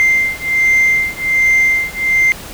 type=beating tone pair; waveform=sine; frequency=2090 / 2091.3 Hz; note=C7 / C7; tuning=-2 / -1 cents; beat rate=1.3 Hz; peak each=-12 dBFS; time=0-2.32 s; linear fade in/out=0 ms; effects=tanh soft clip ceiling -6 dBFS + pink hiss -31 dBFS RMS until 2.53 s